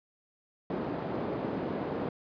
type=band-pass noise; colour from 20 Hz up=white; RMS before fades=-34 dBFS; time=0.7-2.09 s; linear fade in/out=2 ms; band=150 to 490 Hz; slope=12 dB/octave; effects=resampled to 11025 Hz